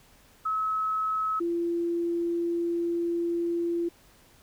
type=tone pair in turn; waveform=sine; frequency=1289 / 341.4 Hz; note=E6 / F4; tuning=-39 / -39 cents; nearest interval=octave + major seventh; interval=2300 cents; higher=first; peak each=-25 dBFS; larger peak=neither; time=0.45-1.4 / 1.4-3.89 s; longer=second; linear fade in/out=10 ms; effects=pink hiss -58 dBFS RMS until 4.42 s